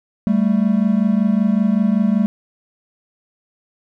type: tone pair together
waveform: triangle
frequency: 196.23 / 221.5 Hz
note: G3 / A3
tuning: +2 / +12 cents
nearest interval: major second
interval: 210 cents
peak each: -14 dBFS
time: 0.27-2.26 s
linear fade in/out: 0 ms
effects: none